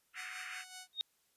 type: band-pass noise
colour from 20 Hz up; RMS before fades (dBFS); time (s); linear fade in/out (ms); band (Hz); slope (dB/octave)
white; -46; 0.13-0.65; 50; 1300 to 2600; 48
type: tone with tremolo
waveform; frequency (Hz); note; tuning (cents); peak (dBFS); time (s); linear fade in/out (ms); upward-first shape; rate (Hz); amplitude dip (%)
5% pulse; 740; F#5; 0; -35; 0.15-0.88; 50; sine; 5.2; 55
type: tone with exponential growth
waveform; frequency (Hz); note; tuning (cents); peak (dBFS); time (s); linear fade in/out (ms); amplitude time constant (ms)
sine; 3712; A#7; -8; -28; 0.93-1.01; 0; 17
effects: white hiss -75 dBFS RMS until 1.36 s + resampled to 32000 Hz